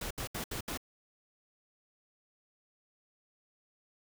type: noise bursts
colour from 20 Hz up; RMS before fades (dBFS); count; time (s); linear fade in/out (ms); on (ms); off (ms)
pink; -38; 5; 0.01-0.775; 5; 97; 70
effects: none